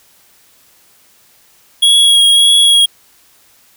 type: tone with vibrato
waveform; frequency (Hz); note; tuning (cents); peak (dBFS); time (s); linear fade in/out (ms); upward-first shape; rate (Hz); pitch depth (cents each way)
square; 3317; G#7; -3; -6; 1.82-2.86; 10; triangle; 1.7; 19
effects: white hiss -49 dBFS RMS until 3.76 s